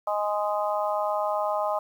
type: harmonic tone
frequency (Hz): 207.7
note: G#3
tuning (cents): 0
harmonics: 3 / 4 / 5 / 6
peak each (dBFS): -27 / -29 / -31 / -33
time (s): 0.07-1.79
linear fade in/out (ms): 5
effects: 9-bit